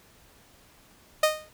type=tone with exponential decay; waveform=sawtooth; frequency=618 Hz; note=D#5; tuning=12 cents flat; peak=-12 dBFS; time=1.23-1.49 s; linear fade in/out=5 ms; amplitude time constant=55 ms; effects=pink hiss -57 dBFS RMS until 1.53 s